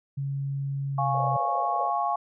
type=tone with pitch glide; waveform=sine; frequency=138.59 to 132.03 Hz; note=C#3 to C3; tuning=0 to +16 cents; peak=-27 dBFS; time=0.17-1.37 s; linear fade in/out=10 ms; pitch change=-84 cents; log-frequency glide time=0.93-1.14 s
type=chord; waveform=sine; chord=Db major; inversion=first; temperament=equal with one note detuned; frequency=698.5 / 830.6 / 1101.7 Hz; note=F5 / Ab5 / Db6; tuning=0 / 0 / -11 cents; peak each=-28 dBFS; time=0.98-2.16 s; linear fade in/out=5 ms
type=band-pass noise; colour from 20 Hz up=pink; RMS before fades=-37 dBFS; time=1.14-1.9 s; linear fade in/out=5 ms; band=490 to 610 Hz; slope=96 dB/octave
effects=none